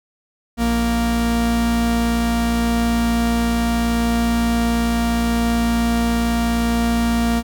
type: tone pair together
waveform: 45% pulse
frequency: 58.09 / 233.1 Hz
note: A#1 / A#3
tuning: -5 / 0 cents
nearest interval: 2 octaves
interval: 2405 cents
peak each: -22 / -17 dBFS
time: 0.57-7.43 s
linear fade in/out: 50 ms
effects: none